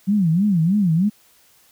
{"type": "tone with vibrato", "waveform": "sine", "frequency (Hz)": 183.1, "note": "F#3", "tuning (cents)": -18, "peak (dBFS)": -14, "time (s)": [0.07, 1.1], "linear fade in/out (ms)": 20, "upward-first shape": "sine", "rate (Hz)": 3.2, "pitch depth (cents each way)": 250, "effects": ["white hiss -55 dBFS RMS until 1.71 s"]}